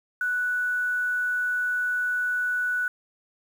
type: tone with quantisation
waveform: sine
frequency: 1480 Hz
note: F#6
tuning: in tune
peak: -23 dBFS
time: 0.21-2.88 s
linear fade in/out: 2 ms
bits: 8
effects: none